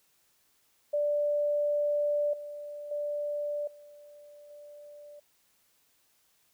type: tone with level steps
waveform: sine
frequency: 587 Hz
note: D5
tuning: 1 cent flat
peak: -25 / -38 / -30 / -49 / -46 dBFS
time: 0.93-5.2 s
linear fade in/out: 10 ms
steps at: 2.33 / 2.91 / 3.67 / 4.5 s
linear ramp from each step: 5 ms
effects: white hiss -69 dBFS RMS until 6.53 s